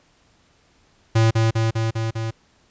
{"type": "tone with echo", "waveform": "square", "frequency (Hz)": 112.6, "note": "A2", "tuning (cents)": 40, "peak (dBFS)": -14, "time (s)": [1.15, 1.31], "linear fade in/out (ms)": 10, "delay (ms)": 200, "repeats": 5, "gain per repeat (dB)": -2, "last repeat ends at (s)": 2.31, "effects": ["pink hiss -59 dBFS RMS until 2.7 s", "resampled to 16000 Hz"]}